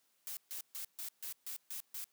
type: noise bursts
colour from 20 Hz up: blue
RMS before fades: -43 dBFS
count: 8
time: 0.27-2.042 s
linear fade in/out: 0 ms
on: 99 ms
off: 140 ms
effects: white hiss -75 dBFS RMS until 2.12 s + high-pass 150 Hz 12 dB/octave